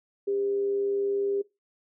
sine tone with amplitude modulation, 400 Hz, G4, 35 cents sharp, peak -23 dBFS, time 0.27-1.42 s, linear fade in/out 10 ms, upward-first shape sine, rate 117 Hz, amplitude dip 30%, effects noise-tail reverb RT60 0.2 s tail -19 dB re dry

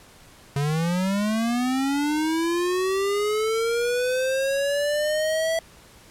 square linear sweep, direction up, 138.59 to 659.3 Hz, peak -22 dBFS, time 0.56-5.59 s, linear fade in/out 2 ms, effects pink hiss -50 dBFS RMS until 6.1 s + low-pass 12000 Hz 12 dB/octave

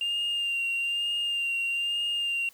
sine tone with vibrato, 2794 Hz, F7, in tune, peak -24 dBFS, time 0.01-2.49 s, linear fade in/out 2 ms, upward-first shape sine, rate 1.1 Hz, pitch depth 25 cents each way, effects tanh soft clip ceiling -24 dBFS + white hiss -57 dBFS RMS until 2.53 s

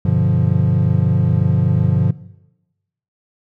triangle chord, G dominant seventh, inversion none, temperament equal, 98 / 123.47 / 146.83 / 174.61 Hz, G2 / B2 / D3 / F3, 0 / 0 / 0 / 0 cents, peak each -16 dBFS, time 0.05-2.11 s, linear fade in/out 5 ms, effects noise-tail reverb RT60 1.0 s tail -19 dB re dry

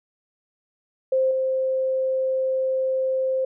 sine tone with level steps, 524 Hz, C5, 2 cents sharp, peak -17 / -20 dBFS, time 1.12-3.45 s, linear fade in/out 5 ms, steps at 1.31 s, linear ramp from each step 2 ms, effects none

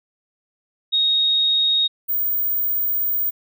sine tone pair in turn, 3745 / 15071 Hz, A#7 / A#9, +7 / +18 cents, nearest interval 2 octaves, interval 2411 cents, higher second, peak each -15 / -18 dBFS, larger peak first, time 0.92-1.88 / 2.08-3.31 s, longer second, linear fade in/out 20 ms, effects none

